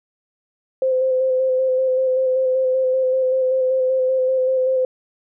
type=tone with vibrato; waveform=sine; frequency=518 Hz; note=C5; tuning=17 cents flat; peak=-15 dBFS; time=0.82-4.85 s; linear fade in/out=2 ms; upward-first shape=square; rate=5.2 Hz; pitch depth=17 cents each way; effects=none